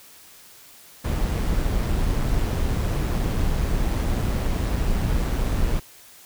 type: noise with amplitude modulation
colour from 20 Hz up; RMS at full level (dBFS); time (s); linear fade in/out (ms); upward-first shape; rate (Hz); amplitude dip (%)
brown; -21; 1.04-5.8; 10; sine; 119; 30
effects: white hiss -48 dBFS RMS until 6.25 s